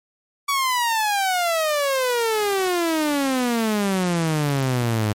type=exponential sweep; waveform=sawtooth; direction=down; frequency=1142 to 103.1 Hz; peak=-15 dBFS; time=0.48-5.13 s; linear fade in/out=10 ms; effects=MP3 64 kbps